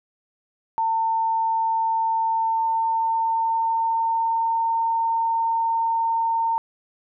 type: tone with pitch glide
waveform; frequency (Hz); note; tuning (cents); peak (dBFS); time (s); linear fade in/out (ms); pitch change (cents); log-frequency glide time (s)
sine; 900 to 911.5; A5 to A#5; +39 to -39; -19; 0.78-6.58; 0; +22; 2.3-4.68
effects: none